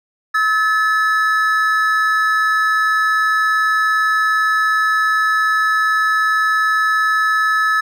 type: tone pair together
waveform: triangle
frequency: 1291 / 1731.3 Hz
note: E6 / A6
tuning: -37 / -28 cents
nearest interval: perfect fourth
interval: 509 cents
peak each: -14 dBFS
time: 0.34-7.81 s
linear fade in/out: 10 ms
effects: none